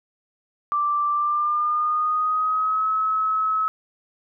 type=tone with pitch glide; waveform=sine; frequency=1174.7 to 1288.4 Hz; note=D6 to E6; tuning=0 to -40 cents; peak=-19 dBFS; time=0.72-3.68 s; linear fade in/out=0 ms; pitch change=+160 cents; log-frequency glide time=1.11-2.88 s; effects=none